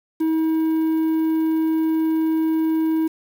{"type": "tone with quantisation", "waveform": "triangle", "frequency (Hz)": 319.7, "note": "D#4", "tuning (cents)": 47, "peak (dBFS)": -15, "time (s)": [0.2, 3.08], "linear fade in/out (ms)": 10, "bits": 7, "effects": []}